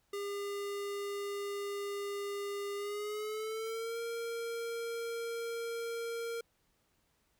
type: tone with pitch glide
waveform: square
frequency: 403.6 to 463.6 Hz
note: G#4 to A#4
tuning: -49 to -10 cents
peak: -37 dBFS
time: 0.13-6.41 s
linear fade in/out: 5 ms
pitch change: +239 cents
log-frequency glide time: 2.75-3.99 s
effects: pink hiss -75 dBFS RMS until 7.39 s